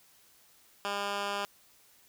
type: tone with band-pass filter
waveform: 10% pulse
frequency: 201.7 Hz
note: G3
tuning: 50 cents sharp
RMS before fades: -34 dBFS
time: 0.85-1.45 s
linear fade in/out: 0 ms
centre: 2100 Hz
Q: 0.51
effects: white hiss -62 dBFS RMS until 2.08 s